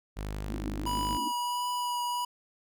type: tone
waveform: sawtooth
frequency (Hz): 51.1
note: G#1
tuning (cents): -27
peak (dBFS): -30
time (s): 0.16-1.18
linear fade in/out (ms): 20
type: band-pass noise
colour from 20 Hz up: white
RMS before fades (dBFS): -39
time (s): 0.46-1.32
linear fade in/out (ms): 50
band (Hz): 210 to 340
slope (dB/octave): 96
type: tone with vibrato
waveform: square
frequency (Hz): 976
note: B5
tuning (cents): -21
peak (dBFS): -30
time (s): 0.86-2.25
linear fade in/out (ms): 5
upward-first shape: triangle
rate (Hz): 1.5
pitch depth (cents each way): 14
effects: none